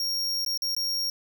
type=tone with dropouts; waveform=45% pulse; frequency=5570 Hz; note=F8; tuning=5 cents flat; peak=-26 dBFS; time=0-1.1 s; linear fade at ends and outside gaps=2 ms; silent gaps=0.449-0.462 / 0.576-0.62 / 0.75-0.765 s; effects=none